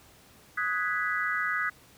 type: chord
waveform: sine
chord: G# minor seventh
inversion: second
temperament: equal with one note detuned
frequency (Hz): 1253.9 / 1480 / 1661.2 / 1975.5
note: D#6 / F#6 / G#6 / B6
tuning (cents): +13 / 0 / 0 / 0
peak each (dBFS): -32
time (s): 0.57-1.7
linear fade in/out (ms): 10
effects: pink hiss -56 dBFS RMS until 1.97 s + high-pass 60 Hz 12 dB/octave